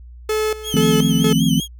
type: tone with tremolo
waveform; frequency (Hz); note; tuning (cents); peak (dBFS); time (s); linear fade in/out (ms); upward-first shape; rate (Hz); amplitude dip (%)
45% pulse; 431.6; A4; -33; -17; 0.29-1.33; 5; square; 2.1; 80
type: tone with vibrato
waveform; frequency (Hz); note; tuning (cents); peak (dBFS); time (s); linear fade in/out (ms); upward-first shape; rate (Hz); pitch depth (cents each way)
sawtooth; 3136; G7; 0; -21; 0.63-1.68; 50; sine; 5.2; 95
type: chord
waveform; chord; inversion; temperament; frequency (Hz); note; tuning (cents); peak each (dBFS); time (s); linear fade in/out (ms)
sine; F dominant seventh; third; equal; 155.56 / 174.61 / 220 / 261.6; Eb3 / F3 / A3 / C4; 0 / 0 / 0 / 0; -19; 0.74-1.6; 2
effects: added 60 Hz sine -36 dBFS peak until 1.79 s